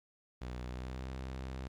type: tone with pitch glide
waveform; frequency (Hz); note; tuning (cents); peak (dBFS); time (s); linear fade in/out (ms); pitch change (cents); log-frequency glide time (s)
sawtooth; 62 to 65.12; B1 to C2; +7 to -8; -36; 0.41-1.68; 10; +85; 0.68-1.08
effects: low-pass 6000 Hz 12 dB/octave + 12-bit